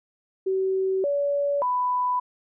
sine tone with pitch steps, 380.7 / 570 / 994 Hz, F#4 / C#5 / B5, +49 / +48 / +11 cents, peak -21 dBFS, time 0.46-2.2 s, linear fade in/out 10 ms, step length 580 ms, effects none

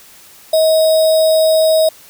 sine tone with sample-and-hold, 636 Hz, D#5, 38 cents sharp, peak -8 dBFS, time 0.53-1.89 s, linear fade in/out 5 ms, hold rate 4410 Hz, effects white hiss -42 dBFS RMS until 2.09 s

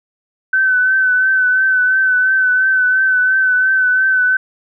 sine tone with vibrato, 1521 Hz, F#6, 47 cents sharp, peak -10 dBFS, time 0.53-4.37 s, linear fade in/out 5 ms, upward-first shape triangle, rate 2.9 Hz, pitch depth 38 cents each way, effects none

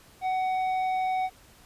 sine tone with tanh clipping, 748 Hz, F#5, 19 cents sharp, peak -26 dBFS, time 0.21-1.3 s, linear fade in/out 50 ms, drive 8 dB, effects pink hiss -55 dBFS RMS until 1.65 s + resampled to 32000 Hz

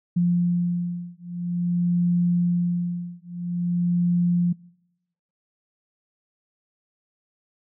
sine beating tone pair, 174.61 / 175.1 Hz, F3 / F3, 0 / +5 cents, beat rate 0.49 Hz, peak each -23 dBFS, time 0.16-4.53 s, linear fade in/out 10 ms, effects noise-tail reverb RT60 0.9 s tail -25 dB re dry

